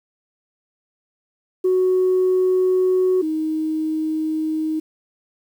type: tone pair in turn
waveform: sine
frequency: 370 / 313.7 Hz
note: F#4 / D#4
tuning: 0 / +14 cents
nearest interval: minor third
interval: 286 cents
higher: first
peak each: -13 / -19 dBFS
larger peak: first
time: 1.64-3.22 / 3.22-4.8 s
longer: neither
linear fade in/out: 10 ms
effects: tanh soft clip ceiling -11 dBFS + 8-bit